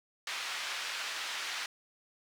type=band-pass noise; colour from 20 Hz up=pink; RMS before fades=-38 dBFS; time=0.27-1.66 s; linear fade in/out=2 ms; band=1500 to 4900 Hz; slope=12 dB/octave; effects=none